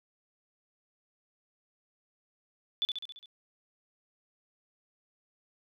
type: tone with echo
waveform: sine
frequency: 3479 Hz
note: A7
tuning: 20 cents flat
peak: -26 dBFS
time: 2.82-2.85 s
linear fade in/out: 0 ms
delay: 68 ms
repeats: 6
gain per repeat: -4 dB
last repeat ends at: 3.258 s
effects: none